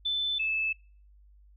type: tone pair in turn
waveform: sine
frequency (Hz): 3520 / 2618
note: A7 / E7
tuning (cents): 0 / -13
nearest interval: perfect fourth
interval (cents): 513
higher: first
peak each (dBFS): -26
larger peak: neither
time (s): 0.05-0.39 / 0.39-0.73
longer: neither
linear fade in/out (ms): 10
effects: noise-tail reverb RT60 0.4 s tail -23 dB re dry + added 50 Hz sine -54 dBFS peak until 1.56 s